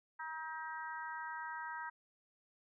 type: harmonic tone with a mistuned harmonic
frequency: 316.6 Hz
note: D#4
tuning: 30 cents sharp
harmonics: 3 / 4 / 5 / 6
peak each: -44 / -49 / -46 / -51 dBFS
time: 0.19-1.9 s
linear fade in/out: 10 ms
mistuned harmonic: 4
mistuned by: +15 cents
effects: none